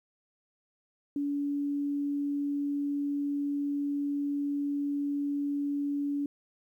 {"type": "tone", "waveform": "sine", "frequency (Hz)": 285.7, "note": "D4", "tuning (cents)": -48, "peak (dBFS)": -28, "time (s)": [1.16, 6.26], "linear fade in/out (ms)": 2, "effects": ["11-bit"]}